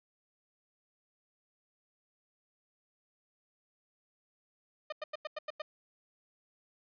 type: tone bursts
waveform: sawtooth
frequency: 610 Hz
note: D#5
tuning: 34 cents flat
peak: -32 dBFS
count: 7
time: 4.9-5.62 s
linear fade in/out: 5 ms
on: 24 ms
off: 92 ms
effects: resampled to 11025 Hz